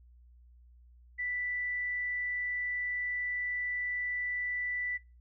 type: tone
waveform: sine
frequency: 1975.5 Hz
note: B6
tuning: in tune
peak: -32 dBFS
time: 1.18-4.98 s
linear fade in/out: 20 ms
effects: noise-tail reverb RT60 0.3 s tail -22 dB re dry + added 60 Hz sine -55 dBFS peak until 5.2 s